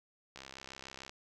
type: click train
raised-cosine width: 0.2 ms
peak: -29 dBFS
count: 50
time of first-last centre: 0.36-1.095 s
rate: 66.7 Hz
effects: none